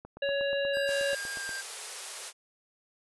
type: click train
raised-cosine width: 1 ms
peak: -30 dBFS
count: 13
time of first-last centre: 0.05-1.492 s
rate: 8.32 Hz
type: harmonic tone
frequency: 559 Hz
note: C#5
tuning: 14 cents sharp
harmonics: 1 / 3 / 5 / 7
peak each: -28 / -35 / -37 / -41 dBFS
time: 0.22-1.15 s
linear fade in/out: 5 ms
type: tone with pitch glide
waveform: square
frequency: 1611 to 1586.1 Hz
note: G6 to G6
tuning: +47 to +20 cents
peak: -36 dBFS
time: 0.73-1.62 s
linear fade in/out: 20 ms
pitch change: -27 cents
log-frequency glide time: 1.34-1.5 s
type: high-pass noise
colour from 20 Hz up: white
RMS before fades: -39 dBFS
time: 0.86-2.33 s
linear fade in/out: 50 ms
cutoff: 380 Hz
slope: 96 dB/octave
effects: resampled to 24000 Hz